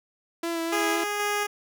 sawtooth tone with vibrato, 333.6 Hz, E4, 21 cents sharp, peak -23 dBFS, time 0.43-1.04 s, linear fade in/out 5 ms, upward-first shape sine, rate 3.9 Hz, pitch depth 20 cents each way
10% pulse tone with tremolo, 412.9 Hz, G#4, 10 cents flat, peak -16 dBFS, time 0.72-1.47 s, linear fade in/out 10 ms, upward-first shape square, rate 2.1 Hz, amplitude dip 25%
effects none

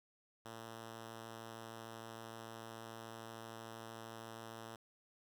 5% pulse tone, 113.3 Hz, A#2, 49 cents flat, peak -37 dBFS, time 0.45-4.76 s, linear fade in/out 5 ms, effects none

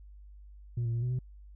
sine tone with pitch steps, 119.4 / 116 / 117.5 / 124.2 / 126.6 Hz, A#2 / A#2 / A#2 / B2 / B2, +42 / -8 / +14 / +10 / +43 cents, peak -26 dBFS, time 0.77-1.19 s, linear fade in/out 5 ms, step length 84 ms, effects tanh soft clip ceiling -27 dBFS + added 50 Hz sine -48 dBFS peak until 1.55 s

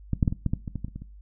clicks, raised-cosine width 5 ms, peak -12 / -8 / -10 / -17 / -12 / -12 / -20 / -18 / -19 / -29 / -23 / -27 dBFS, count 12, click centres 0.133 / 0.228 / 0.278 / 0.325 / 0.463 / 0.535 / 0.678 / 0.757 / 0.846 / 0.883 / 0.96 / 1.02 s, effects noise-tail reverb RT60 0.3 s tail -18 dB re dry + added 50 Hz sine -44 dBFS peak until 1.21 s

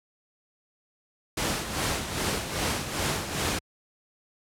pink noise with tremolo, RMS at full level -26 dBFS, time 1.37-3.59 s, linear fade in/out 5 ms, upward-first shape sine, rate 2.5 Hz, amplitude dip 60%, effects high-pass 60 Hz 12 dB/octave + low-pass 11000 Hz 12 dB/octave

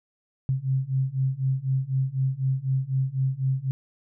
sine beating tone pair, 130.81 / 134.81 Hz, C3 / C#3, 0 / -48 cents, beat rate 4 Hz, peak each -26 / -25 dBFS, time 0.49-3.71 s, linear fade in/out 0 ms, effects none

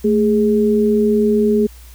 sine tone pair together, 220 / 415.3 Hz, A3 / G#4, 0 / 0 cents, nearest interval major seventh, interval 1100 cents, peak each -14 dBFS, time 0.04-1.67 s, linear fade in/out 10 ms, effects added 60 Hz sine -37 dBFS peak until 1.94 s + white hiss -46 dBFS RMS until 1.94 s

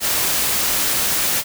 white noise, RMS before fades -19 dBFS, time 0-1.44 s, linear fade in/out 50 ms, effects none

